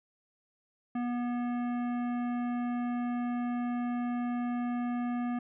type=tone with hard clipping; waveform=sine; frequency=242.6 Hz; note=B3; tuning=31 cents flat; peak=-32 dBFS; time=0.95-5.39 s; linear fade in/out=5 ms; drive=14 dB; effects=resampled to 8000 Hz